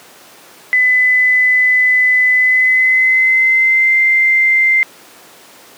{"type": "tone with pitch glide", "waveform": "sine", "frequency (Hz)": [2007, 2087], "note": ["B6", "C7"], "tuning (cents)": [27, -5], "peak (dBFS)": -8, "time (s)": [0.73, 4.83], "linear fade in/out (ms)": 0, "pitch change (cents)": 68, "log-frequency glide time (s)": [2.34, 3.99], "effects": ["pink hiss -40 dBFS RMS until 5.77 s", "high-pass 300 Hz 12 dB/octave"]}